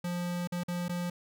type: tone with dropouts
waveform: square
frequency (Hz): 175.8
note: F3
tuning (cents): +12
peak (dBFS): -32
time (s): 0.04-1.1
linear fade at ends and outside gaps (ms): 5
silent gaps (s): 0.474-0.521 / 0.635-0.682 / 0.883-0.893
effects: none